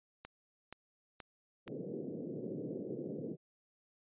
click train, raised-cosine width 0.3 ms, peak -30 dBFS, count 4, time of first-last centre 0.25-1.679 s, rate 2.1 Hz
white band-pass noise, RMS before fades -42 dBFS, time 1.66-3.37 s, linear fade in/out 50 ms, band 130 to 490 Hz, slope 48 dB/octave
effects resampled to 8000 Hz

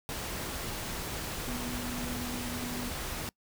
sine tone in noise, 244.7 Hz, B3, 16 cents flat, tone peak -38 dBFS, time 1.47-2.9 s, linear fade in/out 0 ms, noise pink, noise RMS -37 dBFS, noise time 0.09-3.29 s, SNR -4 dB, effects noise-tail reverb RT60 0.1 s tail -25 dB re dry

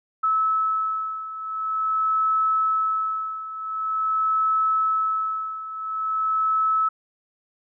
sine beating tone pair, 1300 / 1300.46 Hz, E6 / E6, -24 / -24 cents, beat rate 0.46 Hz, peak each -26 / -22 dBFS, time 0.23-6.89 s, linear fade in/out 10 ms, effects none

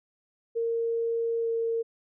sine tone with pitch glide, 461.1 to 457.9 Hz, A#4 to A#4, -19 to -31 cents, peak -25 dBFS, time 0.55-1.83 s, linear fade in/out 20 ms, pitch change -12 cents, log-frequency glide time 1.4-1.48 s, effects none

